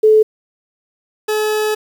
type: tone pair in turn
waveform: sine / 40% pulse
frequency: 433 / 427.8 Hz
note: A4 / A4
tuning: -28 / -49 cents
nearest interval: unison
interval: 21 cents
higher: first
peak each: -6 / -14 dBFS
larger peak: first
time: 0.03-0.23 / 1.28-1.75 s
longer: second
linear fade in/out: 10 ms
effects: 7-bit